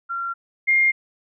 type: tone pair in turn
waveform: sine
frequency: 1374 / 2121 Hz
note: F6 / C7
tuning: -29 / +23 cents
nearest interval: minor sixth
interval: 752 cents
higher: second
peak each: -24 / -14 dBFS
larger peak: second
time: 0.09-0.34 / 0.67-0.92 s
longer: neither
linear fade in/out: 20 ms
effects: none